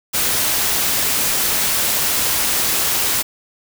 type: noise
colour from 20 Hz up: white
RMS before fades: -18 dBFS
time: 0.13-3.23 s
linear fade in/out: 20 ms
effects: none